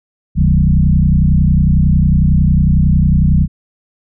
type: tone with frequency modulation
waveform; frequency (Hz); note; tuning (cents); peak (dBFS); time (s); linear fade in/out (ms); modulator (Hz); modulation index
sine; 111; A2; +16; -7; 0.35-3.48; 50; 31; 2.6
effects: none